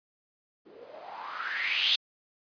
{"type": "noise with low-pass filter sweep", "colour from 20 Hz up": "violet", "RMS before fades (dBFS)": -32, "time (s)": [0.65, 1.96], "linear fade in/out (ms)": 10, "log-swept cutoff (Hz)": [350, 3700], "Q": 5.7, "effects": ["resampled to 11025 Hz"]}